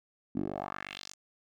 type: tone with band-pass filter sweep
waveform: 10% pulse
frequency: 48.4 Hz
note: G1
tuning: 21 cents flat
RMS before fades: -38 dBFS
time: 0.35-1.14 s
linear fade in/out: 10 ms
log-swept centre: 240 to 7000 Hz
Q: 2.8
effects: none